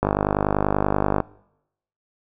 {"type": "click train", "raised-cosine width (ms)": 1, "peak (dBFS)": -5, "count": 60, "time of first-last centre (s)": [0.03, 1.203], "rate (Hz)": 50.3, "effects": ["noise-tail reverb RT60 0.8 s tail -22 dB re dry"]}